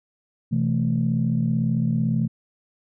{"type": "tone cluster", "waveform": "sine", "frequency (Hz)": [127.2, 165.2, 220.9], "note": ["C3", "E3", "A3"], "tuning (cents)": [-48, 4, 7], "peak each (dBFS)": -23, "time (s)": [0.51, 2.28], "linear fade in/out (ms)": 20, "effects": ["tanh soft clip ceiling -11 dBFS"]}